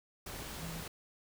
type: tone in noise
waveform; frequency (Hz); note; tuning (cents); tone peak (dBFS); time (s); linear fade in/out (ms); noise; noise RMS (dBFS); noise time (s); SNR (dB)
sine; 164.9; E3; +1; -43; 0.59-0.81; 5; pink; -44; 0.26-0.88; -2
effects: none